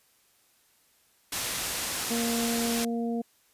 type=low-pass noise; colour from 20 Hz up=white; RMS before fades=-32 dBFS; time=1.32-2.85 s; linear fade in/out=5 ms; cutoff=11000 Hz; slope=12 dB/octave
type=harmonic tone; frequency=233.1 Hz; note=A#3; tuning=in tune; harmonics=1 / 2 / 3; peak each=-28 / -34 / -38 dBFS; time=2.1-3.22 s; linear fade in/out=10 ms
effects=white hiss -65 dBFS RMS until 3.53 s + resampled to 32000 Hz